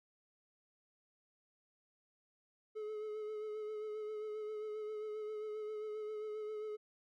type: tone with vibrato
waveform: triangle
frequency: 427.7 Hz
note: A4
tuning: 49 cents flat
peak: -38 dBFS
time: 2.75-6.77 s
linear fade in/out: 20 ms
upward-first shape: sine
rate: 7.5 Hz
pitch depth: 26 cents each way
effects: none